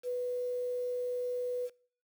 sine tone with quantisation, 494.4 Hz, B4, 2 cents sharp, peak -31 dBFS, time 0.03-1.7 s, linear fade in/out 50 ms, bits 9, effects noise-tail reverb RT60 0.5 s tail -23 dB re dry

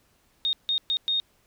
sine tone bursts at uneven times, 3700 Hz, A#7, 14 cents flat, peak -22 dBFS, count 4, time 0.45-0.53 / 0.69-0.78 / 0.9-0.97 / 1.08-1.2 s, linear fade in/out 0 ms, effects pink hiss -65 dBFS RMS until 1.46 s

